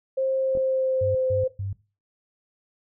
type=tone with pitch glide; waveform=sine; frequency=530 to 517.6 Hz; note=C5 to C5; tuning=+22 to -19 cents; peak=-21 dBFS; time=0.17-1.48 s; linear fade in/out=10 ms; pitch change=-41 cents; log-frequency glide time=0.37-1.29 s
type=clicks; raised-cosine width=2 ms; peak=-23 dBFS; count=2; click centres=0.552 / 0.573 s
type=tone bursts; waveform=sine; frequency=98 Hz; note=G2; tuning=in tune; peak=-27 dBFS; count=3; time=1.01-1.73 s; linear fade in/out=5 ms; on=140 ms; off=150 ms
effects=noise-tail reverb RT60 0.3 s tail -17 dB re dry